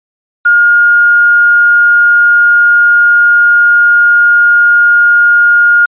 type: tone with quantisation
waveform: sine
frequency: 1422 Hz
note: F6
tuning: 31 cents sharp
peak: -3 dBFS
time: 0.45-5.86 s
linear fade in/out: 10 ms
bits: 5
effects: resampled to 8000 Hz